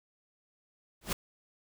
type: noise with exponential growth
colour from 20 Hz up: pink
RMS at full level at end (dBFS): -25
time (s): 1.01-1.13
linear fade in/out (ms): 5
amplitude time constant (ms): 24
effects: none